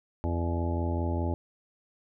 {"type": "harmonic tone with a mistuned harmonic", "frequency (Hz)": 84.9, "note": "F2", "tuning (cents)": -48, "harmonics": [1, 2, 3, 4, 5, 6, 7, 8, 9, 10], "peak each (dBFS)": [-28, -40, -35, -36, -42, -46, -39, -48, -48, -39], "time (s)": [0.24, 1.34], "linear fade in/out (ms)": 0, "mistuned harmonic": 8, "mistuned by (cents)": -43, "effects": []}